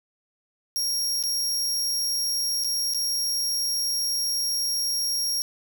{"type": "tone with dropouts", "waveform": "sawtooth", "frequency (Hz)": 5588, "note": "F8", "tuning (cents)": 0, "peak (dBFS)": -21, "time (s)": [0.76, 5.42], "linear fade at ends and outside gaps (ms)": 0, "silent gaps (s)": [[1.227, 1.237], [2.638, 2.645], [2.937, 2.946]], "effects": ["9-bit"]}